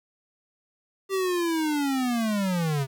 square linear sweep, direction down, 392 to 130.81 Hz, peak -24 dBFS, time 1.09-2.87 s, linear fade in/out 50 ms, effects 10-bit

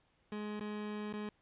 30% pulse tone with dropouts, 210 Hz, G#3, 19 cents sharp, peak -36 dBFS, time 0.32-1.29 s, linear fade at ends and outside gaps 2 ms, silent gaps 0.597-0.607 / 1.127-1.136 s, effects pink hiss -73 dBFS RMS until 1.41 s + resampled to 8000 Hz

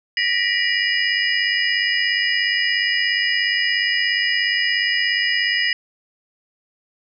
sine tone cluster, 1868 / 1965 / 2360 / 2893 / 4996 Hz, A#6 / B6 / D7 / F#7 / D#8, +3 / -9 / +8 / -40 / +6 cents, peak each -23 / -22 / -27 / -23 / -24 dBFS, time 0.17-5.73 s, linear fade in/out 2 ms, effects none

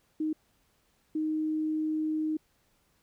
sine tone bursts at uneven times, 311.1 Hz, D#4, in tune, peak -27 dBFS, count 2, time 0.2-0.33 / 1.15-2.37 s, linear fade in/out 5 ms, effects pink hiss -70 dBFS RMS until 3.02 s

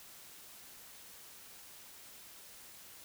silence, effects white hiss -54 dBFS RMS until 3.04 s

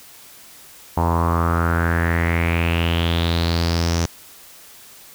sawtooth tone with low-pass filter sweep, 84.2 Hz, E2, 37 cents sharp, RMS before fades -19 dBFS, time 0.97-4.06 s, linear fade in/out 5 ms, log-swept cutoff 910 to 6100 Hz, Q 5.5, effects white hiss -44 dBFS RMS until 5.14 s

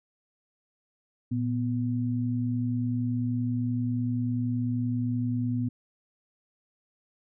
sine tone pair together, 116.54 / 246.9 Hz, A#2 / B3, 0 / 0 cents, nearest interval octave + minor second, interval 1300 cents, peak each -28 dBFS, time 1.31-5.69 s, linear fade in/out 10 ms, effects none

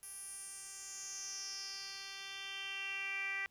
10% pulse tone with band-pass filter sweep, 391.6 Hz, G4, 2 cents flat, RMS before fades -44 dBFS, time 0.03-3.46 s, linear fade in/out 0 ms, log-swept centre 11000 to 2100 Hz, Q 5.2, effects pink hiss -74 dBFS RMS until 3.5 s

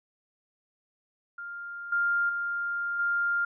sine tone with level steps, 1400 Hz, F6, 4 cents sharp, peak -36 / -23 / -28 / -24 dBFS, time 1.38-3.45 s, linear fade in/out 5 ms, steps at 1.92 / 2.29 / 2.99 s, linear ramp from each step 5 ms, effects none

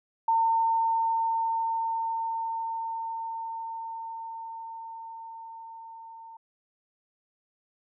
sine tone with level ramp, 907 Hz, A#5, 48 cents flat, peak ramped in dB -20 to -43 dBFS, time 0.28-6.37 s, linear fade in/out 5 ms, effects none

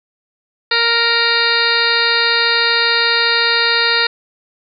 harmonic tone with a mistuned harmonic, 466.2 Hz, A#4, in tune, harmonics 1 / 2 / 3 / 4 / 5 / 6 / 8 / 9 / 10, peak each -23 / -24 / -19 / -18 / -23 / -24 / -19 / -19 / -22 dBFS, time 0.71-4.07 s, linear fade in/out 5 ms, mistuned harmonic 10, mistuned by +18 cents, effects none

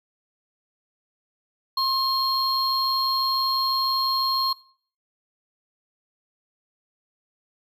triangle tone pair together, 1066 / 4242 Hz, C6 / C8, +32 / +23 cents, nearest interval 2 octaves, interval 2391 cents, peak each -22 dBFS, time 1.77-4.53 s, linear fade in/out 5 ms, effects noise-tail reverb RT60 0.5 s tail -21 dB re dry

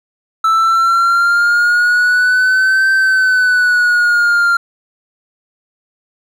triangle exponential two-way sweep, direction up then down, 1316 to 1556 to 1387 Hz, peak -7 dBFS, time 0.44-4.57 s, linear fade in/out 5 ms, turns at 2.91 s, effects none

